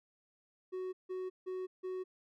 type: tone bursts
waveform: triangle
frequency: 371.1 Hz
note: F#4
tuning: 5 cents sharp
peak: -35 dBFS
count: 4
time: 0.72-2.04 s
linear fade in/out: 20 ms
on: 210 ms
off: 160 ms
effects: none